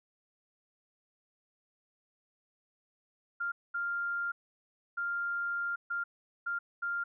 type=tone bursts at uneven times; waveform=sine; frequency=1396.9 Hz; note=F6; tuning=in tune; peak=-31 dBFS; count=6; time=3.4-3.52 / 3.74-4.32 / 4.97-5.76 / 5.9-6.04 / 6.46-6.59 / 6.82-7.04 s; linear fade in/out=10 ms; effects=none